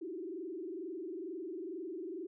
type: tone with frequency modulation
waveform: sine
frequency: 350.6 Hz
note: F4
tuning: 7 cents sharp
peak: -39 dBFS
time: 0.01-2.27 s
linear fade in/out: 10 ms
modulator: 22.2 Hz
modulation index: 1.8
effects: none